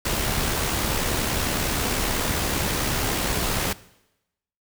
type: noise with amplitude modulation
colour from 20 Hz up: pink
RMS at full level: -23 dBFS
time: 0.05-3.73 s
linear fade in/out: 5 ms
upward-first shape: sine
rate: 70.5 Hz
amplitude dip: 35%
effects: noise-tail reverb RT60 0.9 s tail -19 dB re dry